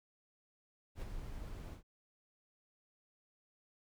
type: noise with ADSR envelope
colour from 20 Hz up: brown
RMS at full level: -40 dBFS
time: 0.95-1.83 s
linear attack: 66 ms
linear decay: 30 ms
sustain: -5 dB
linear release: 110 ms
effects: none